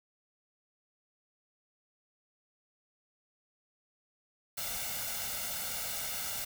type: noise with comb filter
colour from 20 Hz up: white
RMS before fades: -37 dBFS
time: 4.57-6.45 s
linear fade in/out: 10 ms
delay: 1.4 ms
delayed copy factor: +0.7
effects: none